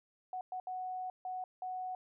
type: tone bursts at uneven times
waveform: sine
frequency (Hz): 740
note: F#5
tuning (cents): 0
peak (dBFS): -37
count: 5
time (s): 0.33-0.41 / 0.52-0.6 / 0.67-1.1 / 1.25-1.44 / 1.62-1.95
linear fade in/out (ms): 2
effects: none